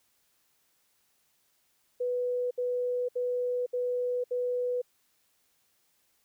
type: tone bursts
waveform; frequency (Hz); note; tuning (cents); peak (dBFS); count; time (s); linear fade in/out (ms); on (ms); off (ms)
sine; 493.9; B4; 0; -27; 5; 2-4.818; 10; 510; 67
effects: white hiss -71 dBFS RMS until 6.24 s